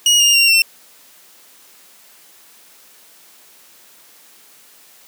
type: tone with pitch steps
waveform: 25% pulse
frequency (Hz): 2891 / 2827 / 2764 / 2702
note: F#7 / F7 / F7 / E7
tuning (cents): -41 / +20 / -19 / +42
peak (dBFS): -6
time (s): 0.06-0.62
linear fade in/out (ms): 2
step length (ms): 140
effects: white hiss -47 dBFS RMS until 5.07 s + high-pass 200 Hz 12 dB/octave